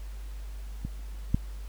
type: clicks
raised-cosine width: 5 ms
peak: -21 / -11 dBFS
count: 2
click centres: 0.85 / 1.345 s
effects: added 50 Hz sine -36 dBFS peak until 1.68 s + pink hiss -55 dBFS RMS until 1.68 s